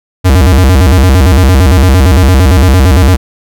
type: tone with vibrato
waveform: square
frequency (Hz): 78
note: D#2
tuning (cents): +5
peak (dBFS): -3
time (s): 0.24-3.17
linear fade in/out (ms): 20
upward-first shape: square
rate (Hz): 8.8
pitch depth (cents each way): 290
effects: none